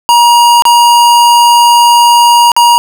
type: tone with dropouts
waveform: square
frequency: 950 Hz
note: A#5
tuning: 33 cents sharp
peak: -3 dBFS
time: 0.09-2.78 s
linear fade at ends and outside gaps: 0 ms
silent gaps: 0.622-0.653 / 2.518-2.565 s
effects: none